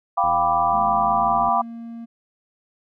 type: chord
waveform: sine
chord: G dominant seventh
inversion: third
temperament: equal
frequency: 698.5 / 784 / 987.8 / 1174.7 Hz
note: F5 / G5 / B5 / D6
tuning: 0 / 0 / 0 / 0 cents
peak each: -22 dBFS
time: 0.17-1.62 s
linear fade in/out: 10 ms
type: click train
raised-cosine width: 3 ms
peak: -26 dBFS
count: 103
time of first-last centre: 0.24-1.487 s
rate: 81.8 Hz
type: tone with pitch glide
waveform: triangle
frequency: 214.8 to 231.6 Hz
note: A3 to A#3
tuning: -41 to -11 cents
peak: -30 dBFS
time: 0.72-2.06 s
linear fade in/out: 20 ms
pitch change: +130 cents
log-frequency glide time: 1.07-1.48 s
effects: none